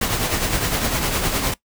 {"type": "noise with tremolo", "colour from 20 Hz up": "pink", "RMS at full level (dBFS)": -19, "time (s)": [0.01, 1.54], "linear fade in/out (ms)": 5, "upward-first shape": "triangle", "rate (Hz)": 9.8, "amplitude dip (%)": 55, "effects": ["noise-tail reverb RT60 0.1 s tail -19 dB re dry"]}